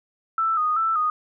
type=tone with vibrato; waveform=sine; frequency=1281 Hz; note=E6; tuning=50 cents flat; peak=-19 dBFS; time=0.38-1.1 s; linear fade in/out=2 ms; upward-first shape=square; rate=2.6 Hz; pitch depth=59 cents each way; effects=none